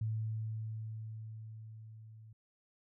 sine tone with level ramp, 110 Hz, A2, in tune, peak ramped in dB -32 to -52 dBFS, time 0.01-2.33 s, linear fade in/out 5 ms, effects none

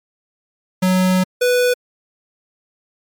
square tone pair in turn, 185 / 493.9 Hz, F#3 / B4, 0 / 0 cents, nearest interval octave + perfect fourth, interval 1700 cents, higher second, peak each -13 dBFS, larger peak neither, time 0.82-1.24 / 1.41-1.74 s, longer first, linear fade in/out 10 ms, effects MP3 96 kbps

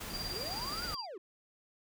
pink noise, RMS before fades -42 dBFS, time 0-0.95 s, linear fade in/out 10 ms
sine tone with tremolo, 4751 Hz, D8, 19 cents sharp, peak -35 dBFS, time 0.09-1.07 s, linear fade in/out 50 ms, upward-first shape triangle, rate 19 Hz, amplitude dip 80%
triangle linear two-way sweep, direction up then down, 331.1 to 1492 to 331.1 Hz, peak -40 dBFS, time 0.33-1.18 s, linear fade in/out 5 ms, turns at 0.85 s
effects none

